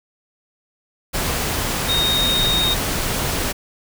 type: tone in noise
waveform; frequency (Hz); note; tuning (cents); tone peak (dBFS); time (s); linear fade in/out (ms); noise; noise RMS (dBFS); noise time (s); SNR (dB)
sine; 3717; A#7; -6; -17; 1.88-2.75; 20; pink; -22; 1.13-3.53; +2
effects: none